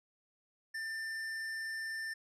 sine tone with hard clipping, 1788 Hz, A6, 27 cents sharp, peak -39 dBFS, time 0.74-2.14 s, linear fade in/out 10 ms, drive 10 dB, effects none

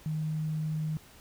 sine tone, 155.56 Hz, D#3, in tune, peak -29 dBFS, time 0.06-0.97 s, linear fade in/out 0 ms, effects pink hiss -55 dBFS RMS until 1.2 s

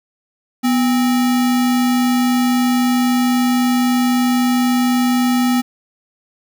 sine tone with sample-and-hold, 246.9 Hz, B3, in tune, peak -12 dBFS, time 0.63-5.62 s, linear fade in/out 20 ms, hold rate 1050 Hz, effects none

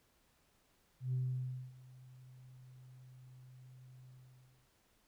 sine tone with ADSR envelope, 127.7 Hz, C3, 42 cents flat, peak -31 dBFS, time 1-4.7 s, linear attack 130 ms, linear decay 590 ms, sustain -23 dB, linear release 630 ms, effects tanh soft clip ceiling -29 dBFS + pink hiss -73 dBFS RMS until 5.07 s

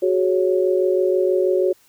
sine chord, F# suspended second, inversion none, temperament just, 370 / 416.2 / 555 Hz, F#4 / G#4 / C#5, 0 / +4 / +2 cents, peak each -17 / -23 / -21 dBFS, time 0.02-1.73 s, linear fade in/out 10 ms, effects white hiss -56 dBFS RMS until 1.88 s

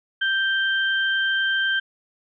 sine tone pair together, 1568 / 3136 Hz, G6 / G7, 0 / 0 cents, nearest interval octave, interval 1200 cents, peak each -20 / -26 dBFS, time 0.21-1.8 s, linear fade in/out 10 ms, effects none

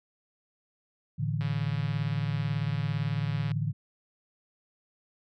sine chord, A suspended fourth, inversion none, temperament equal, 110 / 146.83 / 164.81 Hz, A2 / D3 / E3, 0 / 0 / 0 cents, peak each -31 / -30 / -34 dBFS, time 1.18-3.73 s, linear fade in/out 20 ms
click train, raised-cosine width 0.3 ms, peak -26 dBFS, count 298, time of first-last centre 1.41-3.516 s, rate 141 Hz
effects none

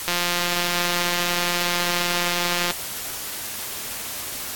click train, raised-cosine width 0.2 ms, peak -5 dBFS, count 461, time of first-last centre 0.08-2.709 s, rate 175 Hz, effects white hiss -31 dBFS RMS until 4.55 s + AAC 64 kbps

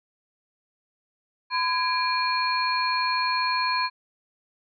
sine tone cluster, 1012 / 1647 / 2396 / 4272 Hz, B5 / G#6 / D7 / C8, +42 / -15 / +34 / +35 cents, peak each -24 / -31 / -30 / -29 dBFS, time 1.5-3.9 s, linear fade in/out 50 ms, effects none

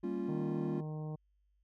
triangle chord, G half-diminished seventh, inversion none, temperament equal with one note detuned, 196 / 230.7 / 277.2 / 349.2 Hz, G3 / Bb3 / Db4 / F4, 0 / -18 / 0 / 0 cents, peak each -38 / -39 / -39 / -36 dBFS, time 0.03-0.81 s, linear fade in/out 10 ms
harmonic tone, 153.9 Hz, D#3, 19 cents flat, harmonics 1 / 2 / 3 / 4 / 5 / 6 / 7, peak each -38 / -50 / -49 / -54 / -55 / -59 / -61 dBFS, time 0.28-1.16 s, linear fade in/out 10 ms
effects added 50 Hz sine -70 dBFS peak until 1.63 s

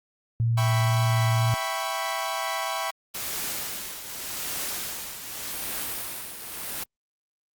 sine tone with vibrato, 115.2 Hz, A#2, 20 cents flat, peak -20 dBFS, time 0.4-1.54 s, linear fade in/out 0 ms, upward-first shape triangle, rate 2 Hz, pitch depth 13 cents each way
sawtooth chord, C# half-diminished seventh, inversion first, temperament equal, 659.3 / 784 / 987.8 / 1108.7 Hz, E5 / G5 / B5 / C#6, 0 / 0 / 0 / 0 cents, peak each -29 dBFS, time 0.57-2.91 s, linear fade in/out 10 ms
white noise with tremolo, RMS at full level -30 dBFS, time 3.14-6.84 s, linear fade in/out 10 ms, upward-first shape triangle, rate 0.85 Hz, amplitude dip 65%
effects Opus 48 kbps

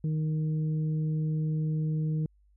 harmonic tone, 155.56 Hz, D#3, in tune, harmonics 1 / 2 / 3, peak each -26 / -41 / -45 dBFS, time 0.04-2.26 s, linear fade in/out 2 ms, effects added 50 Hz sine -60 dBFS peak until 2.56 s

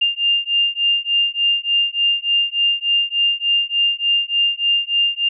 sine beating tone pair, 2800 / 2803.4 Hz, F7 / F7, +4 / +6 cents, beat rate 3.4 Hz, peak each -18 dBFS, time 0.01-5.29 s, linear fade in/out 10 ms, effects none

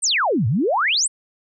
sine exponential two-way sweep, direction down then up, 9397 to 101 to 9397 Hz, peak -16 dBFS, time 0.02-1.08 s, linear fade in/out 20 ms, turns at 0.47 s, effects none

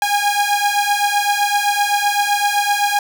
sawtooth beating tone pair, 814 / 821.8 Hz, G#5 / G#5, -35 / -18 cents, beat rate 7.8 Hz, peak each -14 dBFS, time 0.02-2.99 s, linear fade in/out 2 ms, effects none

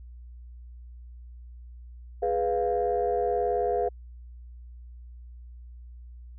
sine chord, F diminished, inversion first, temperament equal, 415.3 / 493.9 / 698.5 Hz, Ab4 / Cb5 / F5, 0 / 0 / 0 cents, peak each -27 dBFS, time 2.22-3.89 s, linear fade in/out 10 ms, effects tanh soft clip ceiling -16 dBFS + added 60 Hz sine -42 dBFS peak until 6.38 s

